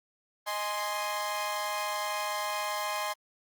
sawtooth chord, Ab major, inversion second, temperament equal, 622.3 / 830.6 / 1046.5 Hz, Eb5 / Ab5 / C6, 0 / 0 / 0 cents, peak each -33 / -32 / -30 dBFS, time 0.46-3.14 s, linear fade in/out 20 ms, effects Opus 24 kbps

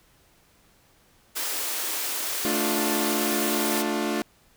white high-pass noise, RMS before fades -29 dBFS, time 1.35-3.83 s, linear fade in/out 20 ms, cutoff 260 Hz, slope 96 dB/octave
sawtooth chord, D minor, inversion second, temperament equal with one note detuned, 220 / 293.7 / 353.9 Hz, A3 / D4 / F4, 0 / 0 / +23 cents, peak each -25 dBFS, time 2.45-4.22 s, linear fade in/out 0 ms
effects pink hiss -60 dBFS RMS until 4.56 s

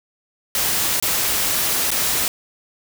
white noise with dropouts, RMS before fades -20 dBFS, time 0.55-2.28 s, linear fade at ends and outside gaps 1 ms, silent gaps 1-1.025 / 1.906-1.915 s, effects none

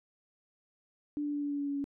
sine tone with pitch steps, 293.7 / 291.8 / 290 / 288.2 / 286.3 / 284.5 / 282.7 / 280.9 Hz, D4 / D4 / D4 / D4 / D4 / C#4 / C#4 / C#4, 0 / -11 / -22 / -33 / -44 / +45 / +34 / +23 cents, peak -31 dBFS, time 1.17-1.842 s, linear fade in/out 0 ms, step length 84 ms, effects none

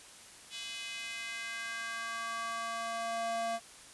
square tone with high-pass filter sweep, 229.1 Hz, A#3, 30 cents flat, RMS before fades -38 dBFS, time 0.5-3.6 s, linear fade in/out 50 ms, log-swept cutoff 3200 to 590 Hz, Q 2.4, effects white hiss -53 dBFS RMS until 3.93 s + resampled to 24000 Hz

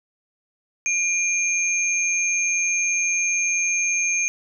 sine tone pair together, 2398 / 6389 Hz, D7 / G8, +36 / +32 cents, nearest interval octave + perfect fourth, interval 1696 cents, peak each -22 dBFS, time 0.86-4.28 s, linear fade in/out 0 ms, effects none

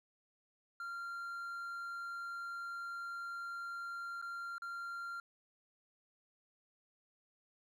triangle tone with dropouts, 1385 Hz, F6, 15 cents flat, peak -39 dBFS, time 0.8-5.2 s, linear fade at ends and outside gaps 2 ms, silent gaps 4.216-4.224 / 4.582-4.62 s, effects none

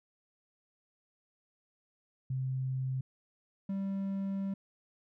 sine / triangle tone pair in turn, 130.81 / 195.32 Hz, C3 / G3, 0 / -6 cents, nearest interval perfect fifth, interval 694 cents, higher second, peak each -31 / -30 dBFS, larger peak second, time 2.3-3.01 / 3.69-4.54 s, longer second, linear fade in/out 5 ms, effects none

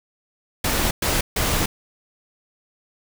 pink noise bursts at uneven times, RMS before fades -21 dBFS, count 3, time 0.64-0.91 / 1.02-1.21 / 1.36-1.66 s, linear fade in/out 5 ms, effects none

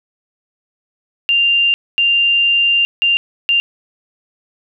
sine tone bursts at uneven times, 2790 Hz, F7, 2 cents flat, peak -10 dBFS, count 4, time 1.29-1.74 / 1.98-2.85 / 3.02-3.17 / 3.49-3.6 s, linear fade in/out 0 ms, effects none

